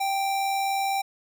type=tone with amplitude modulation; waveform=square; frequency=784 Hz; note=G5; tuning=in tune; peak=-23 dBFS; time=0-1.02 s; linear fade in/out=10 ms; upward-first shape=sine; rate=79.8 Hz; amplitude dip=30%; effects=none